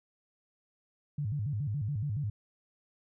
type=tone with vibrato; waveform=sine; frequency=123.47 Hz; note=B2; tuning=in tune; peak=-30 dBFS; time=1.18-2.3 s; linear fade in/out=5 ms; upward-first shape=square; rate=7.1 Hz; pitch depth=290 cents each way; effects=none